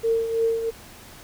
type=tone with tremolo; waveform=sine; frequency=455 Hz; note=A#4; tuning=42 cents flat; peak=-17 dBFS; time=0.03-0.71 s; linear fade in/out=20 ms; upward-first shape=triangle; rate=3 Hz; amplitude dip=65%; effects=pink hiss -45 dBFS RMS until 1.23 s